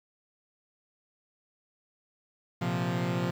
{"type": "chord", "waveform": "sawtooth", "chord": "Bb suspended second", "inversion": "none", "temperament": "equal", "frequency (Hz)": [116.54, 130.81, 174.61], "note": ["Bb2", "C3", "F3"], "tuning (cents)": [0, 0, 0], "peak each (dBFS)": [-30, -29, -26], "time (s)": [2.61, 3.31], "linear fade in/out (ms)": 10, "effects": ["low-pass 4000 Hz 12 dB/octave", "9-bit"]}